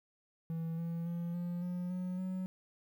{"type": "tone with pitch steps", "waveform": "triangle", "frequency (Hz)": [164.1, 167.55, 171.07, 174.66, 178.33, 182.08, 185.91], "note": ["E3", "E3", "F3", "F3", "F3", "F#3", "F#3"], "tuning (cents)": [-8, 29, -36, 0, 36, -28, 9], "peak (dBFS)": -33, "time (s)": [0.5, 2.46], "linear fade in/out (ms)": 0, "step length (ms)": 280, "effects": ["11-bit"]}